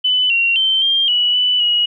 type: tone with pitch steps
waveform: sine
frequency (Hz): 3004 / 2749 / 3106 / 3194 / 2939 / 2981 / 2904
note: F#7 / F7 / G7 / G7 / F#7 / F#7 / F#7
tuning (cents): +26 / -28 / -17 / +32 / -12 / +12 / -33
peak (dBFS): -12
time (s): 0.04-1.86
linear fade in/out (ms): 10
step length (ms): 260
effects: none